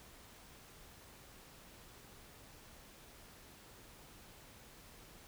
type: silence
effects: pink hiss -58 dBFS RMS until 5.27 s